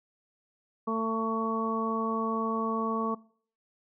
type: harmonic tone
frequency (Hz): 223.9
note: A3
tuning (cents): +30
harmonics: 1 / 2 / 3 / 4 / 5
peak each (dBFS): -31 / -33 / -40 / -39 / -31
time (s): 0.87-3.15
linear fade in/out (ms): 10
effects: noise-tail reverb RT60 0.5 s tail -21 dB re dry